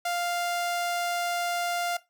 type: tone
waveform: sawtooth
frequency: 698.5 Hz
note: F5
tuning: in tune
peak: -23 dBFS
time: 0.05-1.97 s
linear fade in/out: 5 ms
effects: noise-tail reverb RT60 0.2 s tail -17 dB re dry